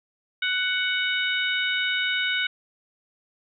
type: harmonic tone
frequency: 743 Hz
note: F#5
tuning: 7 cents sharp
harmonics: 2 / 3 / 4 / 5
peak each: -26 / -28 / -29 / -30 dBFS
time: 0.42-2.47 s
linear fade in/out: 5 ms
effects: none